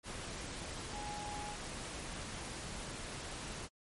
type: tone in noise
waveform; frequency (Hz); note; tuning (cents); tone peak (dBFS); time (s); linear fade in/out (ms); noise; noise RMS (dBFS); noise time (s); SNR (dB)
sine; 831; G#5; +1; -43; 0.91-1.56; 50; pink; -44; 0.03-3.69; -2
effects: MP3 48 kbps